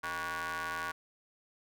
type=ring-modulated tone; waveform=sawtooth; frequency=167 Hz; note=E3; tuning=23 cents sharp; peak=-28 dBFS; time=0.03-0.92 s; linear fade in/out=10 ms; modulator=1290 Hz; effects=none